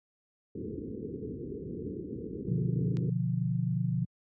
white low-pass noise, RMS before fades -38 dBFS, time 0.55-3.1 s, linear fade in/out 5 ms, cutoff 460 Hz, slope 96 dB/octave
sine chord, B diminished, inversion none, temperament equal, 123.47 / 146.83 / 174.61 Hz, B2 / D3 / F3, 0 / 0 / 0 cents, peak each -30 / -33 / -31 dBFS, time 2.48-4.05 s, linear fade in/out 5 ms
click, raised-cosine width 0.2 ms, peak -29 dBFS, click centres 2.97 s
effects high-pass 80 Hz 12 dB/octave

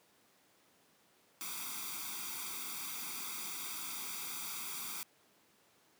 white noise with comb filter, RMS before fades -42 dBFS, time 1.41-5.03 s, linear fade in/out 0 ms, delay 0.85 ms, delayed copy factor +0.9, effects pink hiss -68 dBFS RMS until 5.99 s + high-pass 200 Hz 12 dB/octave

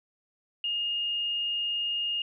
sine tone, 2841 Hz, F7, 29 cents sharp, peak -27 dBFS, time 0.64-2.22 s, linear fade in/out 2 ms, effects none

